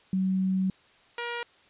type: tone pair in turn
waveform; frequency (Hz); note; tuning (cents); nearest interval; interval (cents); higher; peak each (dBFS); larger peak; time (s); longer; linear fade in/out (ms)
sine / 10% pulse; 188.7 / 475.5; F#3 / A#4; +34 / +34; octave + major third; 1600; second; -23; neither; 0.13-0.7 / 1.18-1.43; first; 2
effects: white hiss -59 dBFS RMS until 1.69 s + resampled to 8000 Hz